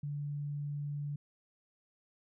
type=tone; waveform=sine; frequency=145.1 Hz; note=D3; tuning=21 cents flat; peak=-35 dBFS; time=0.03-1.16 s; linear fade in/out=5 ms; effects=none